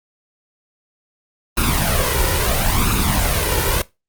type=noise with flanger; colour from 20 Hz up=pink; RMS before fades=-17 dBFS; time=1.57-3.82 s; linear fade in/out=5 ms; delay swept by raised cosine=0.76 to 2.16 ms; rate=0.74 Hz; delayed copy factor=+0.7; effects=noise-tail reverb RT60 0.2 s tail -19 dB re dry + Opus 32 kbps